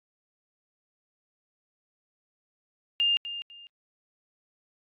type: tone with echo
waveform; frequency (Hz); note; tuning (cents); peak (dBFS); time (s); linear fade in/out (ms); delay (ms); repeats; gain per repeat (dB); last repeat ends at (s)
sine; 2809; F7; +9; -21; 3-3.17; 0; 250; 2; -12; 3.67
effects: AAC 48 kbps